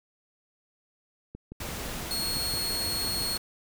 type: click train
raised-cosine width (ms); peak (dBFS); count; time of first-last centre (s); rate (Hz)
3; -27; 12; 1.35-3.218; 5.89
type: noise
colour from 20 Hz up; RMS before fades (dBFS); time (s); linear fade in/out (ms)
pink; -36; 1.6-3.38; 5
type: tone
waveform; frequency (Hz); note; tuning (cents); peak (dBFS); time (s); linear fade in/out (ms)
sawtooth; 4318; C#8; -46; -26; 2.11-3.37; 0
effects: none